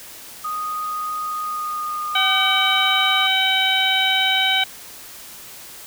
sine tone with pitch glide, 1241 to 1212 Hz, D#6 to D#6, -5 to -46 cents, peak -23 dBFS, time 0.44-3.27 s, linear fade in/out 10 ms, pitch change -41 cents, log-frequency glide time 1.28-2.53 s
harmonic tone, 763 Hz, G5, 47 cents flat, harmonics 1 / 2 / 3 / 4 / 5, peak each -24 / -24 / -22 / -20 / -22 dBFS, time 2.15-4.64 s, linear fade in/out 5 ms
effects white hiss -39 dBFS RMS until 5.86 s

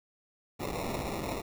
violet noise with sample-and-hold, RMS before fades -35 dBFS, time 0.59-1.42 s, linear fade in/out 20 ms, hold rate 1575 Hz, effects none

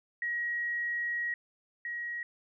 sine tone pair in turn, 1900 / 1900 Hz, A#6 / A#6, +33 / +33 cents, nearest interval unison, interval 0 cents, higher neither, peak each -30 / -34 dBFS, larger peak first, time 0.22-1.34 / 1.85-2.23 s, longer first, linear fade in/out 2 ms, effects none

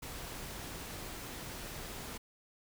pink noise, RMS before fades -44 dBFS, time 0.02-2.18 s, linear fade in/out 10 ms, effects none

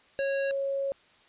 square / sine tone pair in turn, 550 / 550 Hz, C#5 / C#5, -14 / -14 cents, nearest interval unison, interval 0 cents, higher neither, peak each -27 dBFS, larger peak neither, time 0.19-0.51 / 0.51-0.92 s, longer second, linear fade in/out 0 ms, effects white hiss -60 dBFS RMS until 1.28 s + resampled to 8000 Hz

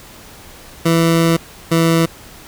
20% pulse tone pair in turn, 165.7 / 164.95 Hz, E3 / E3, +9 / +1 cents, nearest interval unison, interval 8 cents, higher first, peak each -6 / -6 dBFS, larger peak neither, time 0.85-1.37 / 1.71-2.06 s, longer first, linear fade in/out 10 ms, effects pink hiss -39 dBFS RMS until 2.47 s

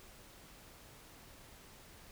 silence, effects pink hiss -57 dBFS RMS until 2.11 s

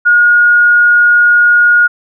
sine tone, 1437 Hz, F6, 49 cents sharp, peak -4 dBFS, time 0.05-1.88 s, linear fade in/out 20 ms, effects none

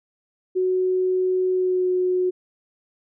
sine tone with pitch glide, 370 to 365.5 Hz, F#4 to F#4, 0 to -21 cents, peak -18 dBFS, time 0.55-2.31 s, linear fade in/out 20 ms, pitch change -21 cents, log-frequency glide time 1.52-1.89 s, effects none

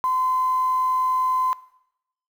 sine tone with quantisation, 1025 Hz, C6, 36 cents flat, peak -19 dBFS, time 0.04-1.53 s, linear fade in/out 0 ms, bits 7, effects noise-tail reverb RT60 0.8 s tail -19 dB re dry

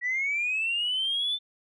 sine linear sweep, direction up, 1925 to 3548 Hz, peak -24 dBFS, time 0.01-1.39 s, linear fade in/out 50 ms, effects tanh soft clip ceiling -21 dBFS

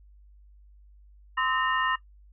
sine tone cluster, 1034 / 1189 / 1285 / 1827 / 2824 Hz, C6 / D6 / E6 / A#6 / F7, -21 / +21 / -45 / -35 / +19 cents, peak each -28 / -36 / -31 / -28 / -36 dBFS, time 1.37-1.96 s, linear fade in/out 10 ms, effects noise-tail reverb RT60 0.1 s tail -17 dB re dry + added 50 Hz sine -51 dBFS peak until 2.32 s

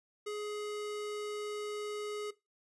square tone, 418.5 Hz, G#4, 13 cents sharp, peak -37 dBFS, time 0.26-2.31 s, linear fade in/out 10 ms, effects noise-tail reverb RT60 0.2 s tail -17 dB re dry + resampled to 24000 Hz

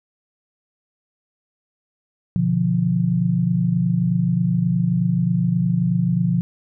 sine chord, B diminished, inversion none, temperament equal, 123.47 / 146.83 / 174.61 Hz, B2 / D3 / F3, 0 / 0 / 0 cents, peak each -22 / -24 / -18 dBFS, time 2.36-6.41 s, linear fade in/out 0 ms, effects none

